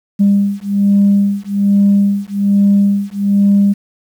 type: beating tone pair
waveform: sine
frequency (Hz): 200 / 201.2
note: G3 / G3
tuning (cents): +35 / +45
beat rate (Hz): 1.2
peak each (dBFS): -11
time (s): 0.19-3.74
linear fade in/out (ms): 20
effects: tanh soft clip ceiling -3 dBFS + 7-bit